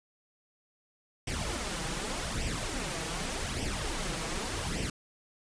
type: noise with flanger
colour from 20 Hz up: pink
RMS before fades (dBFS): -34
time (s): 1.27-4.9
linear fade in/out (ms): 5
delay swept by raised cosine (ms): 0.36 to 6.26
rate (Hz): 0.85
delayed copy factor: +0.65
effects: resampled to 22050 Hz